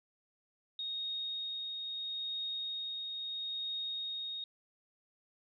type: tone with tremolo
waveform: sine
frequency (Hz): 3729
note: A#7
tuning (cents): 0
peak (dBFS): -35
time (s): 0.79-4.44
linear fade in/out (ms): 2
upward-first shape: triangle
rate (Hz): 0.76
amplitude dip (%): 30
effects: none